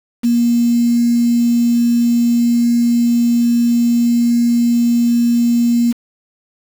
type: tone with quantisation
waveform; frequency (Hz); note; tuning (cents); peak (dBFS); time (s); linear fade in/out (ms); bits
sine; 237.1; A#3; +30; -10; 0.23-5.93; 20; 5
effects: none